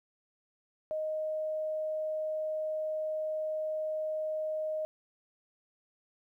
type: tone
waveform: sine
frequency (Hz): 622.3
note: D#5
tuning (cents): 0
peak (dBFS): -31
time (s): 0.91-4.85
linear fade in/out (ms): 0
effects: 12-bit